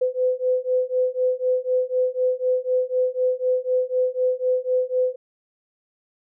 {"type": "beating tone pair", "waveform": "sine", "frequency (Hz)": [505, 509], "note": ["B4", "C5"], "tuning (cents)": [39, -48], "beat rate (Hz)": 4, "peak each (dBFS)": -22, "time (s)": [0.01, 5.16], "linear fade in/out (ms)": 10, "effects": []}